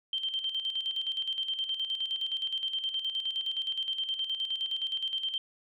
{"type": "tone with tremolo", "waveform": "sine", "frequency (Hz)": 3136, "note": "G7", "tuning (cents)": 0, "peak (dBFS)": -28, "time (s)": [0.13, 5.38], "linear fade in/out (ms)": 2, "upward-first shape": "square", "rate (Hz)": 9.6, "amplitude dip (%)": 60, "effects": []}